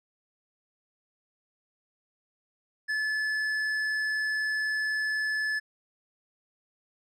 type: tone with tanh clipping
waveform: triangle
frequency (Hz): 1728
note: A6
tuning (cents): -32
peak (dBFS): -28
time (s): 2.88-5.6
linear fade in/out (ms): 20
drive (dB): 12
effects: none